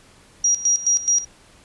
sine tone with tremolo, 5730 Hz, F8, 44 cents sharp, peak -14 dBFS, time 0.44-1.25 s, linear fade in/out 5 ms, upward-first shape square, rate 4.7 Hz, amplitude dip 80%, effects pink hiss -51 dBFS RMS until 1.64 s + resampled to 24000 Hz

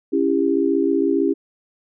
sine chord, C# diminished, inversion none, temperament just, 277.2 / 332.6 / 399.1 Hz, C#4 / E4 / G4, 0 / +16 / +31 cents, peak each -20 dBFS, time 0.12-1.34 s, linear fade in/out 20 ms, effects none

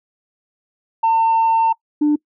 sine tone pair in turn, 903 / 297.4 Hz, A5 / D4, +45 / +22 cents, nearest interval octave + perfect fifth, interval 1923 cents, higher first, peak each -10 dBFS, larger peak neither, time 1.03-1.73 / 2.01-2.16 s, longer first, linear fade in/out 10 ms, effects noise-tail reverb RT60 0.1 s tail -24 dB re dry + tanh soft clip ceiling -10 dBFS

